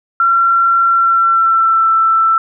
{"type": "tone with pitch glide", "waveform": "sine", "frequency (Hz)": [1363, 1331.1], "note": ["F6", "E6"], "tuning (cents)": [-43, 16], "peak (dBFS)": -8, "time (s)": [0.2, 2.38], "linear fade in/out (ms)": 2, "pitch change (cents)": -41, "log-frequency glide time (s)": [0.87, 1.92], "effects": []}